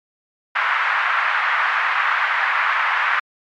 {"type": "band-pass noise", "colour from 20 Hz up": "white", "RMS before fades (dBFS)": -19, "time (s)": [0.55, 3.2], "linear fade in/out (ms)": 10, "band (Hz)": [1000, 1900], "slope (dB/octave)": 24, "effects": ["MP3 96 kbps"]}